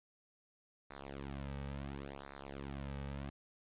sawtooth tone with flanger, 69.3 Hz, C#2, in tune, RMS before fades -45 dBFS, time 0.9-3.3 s, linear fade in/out 5 ms, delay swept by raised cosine 0.32 to 2.92 ms, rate 0.71 Hz, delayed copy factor -0.95, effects resampled to 8000 Hz + 12-bit

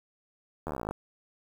slowing click train, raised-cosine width 1 ms, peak -20 dBFS, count 16, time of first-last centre 0.67-0.91 s, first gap 12 ms, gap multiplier 1.04, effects 8-bit

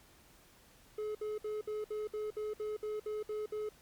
triangle tone bursts, 425.9 Hz, G#4, 44 cents sharp, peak -33 dBFS, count 12, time 0.98-3.691 s, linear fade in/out 5 ms, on 170 ms, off 61 ms, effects pink hiss -62 dBFS RMS until 3.81 s + MP3 96 kbps

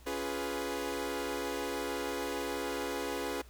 sawtooth chord, C# dominant seventh, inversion none, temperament equal with one note detuned, 279.1 / 349.2 / 415.3 / 493.9 Hz, C#4 / E#4 / G#4 / B4, +12 / 0 / 0 / 0 cents, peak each -36 / -37 / -35 / -35 dBFS, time 0.06-3.42 s, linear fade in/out 10 ms, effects added 60 Hz sine -52 dBFS peak until 3.49 s + pink hiss -60 dBFS RMS until 3.49 s

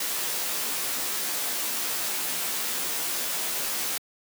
white noise with comb filter, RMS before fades -29 dBFS, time 0-3.98 s, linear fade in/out 5 ms, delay 15 ms, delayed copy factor -0.85, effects high-pass 200 Hz 12 dB/octave

